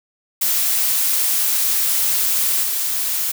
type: noise with level steps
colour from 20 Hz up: blue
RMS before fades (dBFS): -18 / -21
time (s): 0.41-3.32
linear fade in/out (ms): 10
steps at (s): 2.63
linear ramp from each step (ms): 2
effects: none